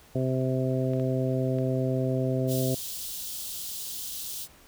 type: harmonic tone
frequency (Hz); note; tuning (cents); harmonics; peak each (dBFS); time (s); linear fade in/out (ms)
130; C3; -11; 1 / 2 / 3 / 4 / 5; -27 / -30 / -32 / -33 / -34; 0.15-2.75; 5
type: clicks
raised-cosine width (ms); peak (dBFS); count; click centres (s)
0.3; -31; 3; 0.935 / 0.998 / 1.586
type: high-pass noise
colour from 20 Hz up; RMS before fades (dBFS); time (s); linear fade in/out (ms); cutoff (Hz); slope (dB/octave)
white; -36; 2.47-4.48; 50; 3000; 48
effects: pink hiss -55 dBFS RMS until 4.67 s